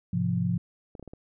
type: chord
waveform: sine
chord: F minor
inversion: first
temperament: equal with one note detuned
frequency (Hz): 106.5 / 130.81 / 174.61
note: Ab2 / C3 / F3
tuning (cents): +44 / 0 / 0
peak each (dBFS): -30 / -30 / -26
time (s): 0.13-0.58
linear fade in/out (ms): 5
type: clicks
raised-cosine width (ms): 2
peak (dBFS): -29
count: 5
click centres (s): 0.952 / 0.996 / 1.027 / 1.077 / 1.135
effects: none